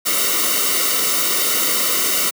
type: noise with comb filter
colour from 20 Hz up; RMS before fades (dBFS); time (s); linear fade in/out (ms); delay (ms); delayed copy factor
white; -18; 0.05-2.31; 20; 1.2; -0.85
effects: high-pass 200 Hz 12 dB/octave